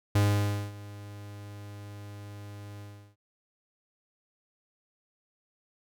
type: tone with ADSR envelope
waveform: 45% pulse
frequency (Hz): 102.5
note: G#2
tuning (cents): -22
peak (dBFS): -20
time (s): 0.15-3.16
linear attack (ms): 6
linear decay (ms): 560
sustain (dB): -21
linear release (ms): 360
effects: none